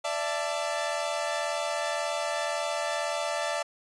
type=chord; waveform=sawtooth; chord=D suspended second; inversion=none; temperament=equal with one note detuned; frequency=587.3 / 669.2 / 880 Hz; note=D5 / E5 / A5; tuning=0 / +26 / 0 cents; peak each=-28 / -28 / -31 dBFS; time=0.04-3.63 s; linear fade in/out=10 ms; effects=resampled to 22050 Hz